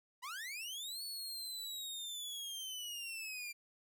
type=linear two-way sweep; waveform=sawtooth; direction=up then down; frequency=932.3 to 4453 to 2363 Hz; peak=-39 dBFS; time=0.22-3.53 s; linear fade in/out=20 ms; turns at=1.03 s; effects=none